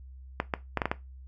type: clicks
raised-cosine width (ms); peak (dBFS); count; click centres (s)
0.5; -11; 6; 0.401 / 0.538 / 0.773 / 0.818 / 0.856 / 0.915
effects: noise-tail reverb RT60 0.2 s tail -17 dB re dry + added 65 Hz sine -44 dBFS peak until 1.27 s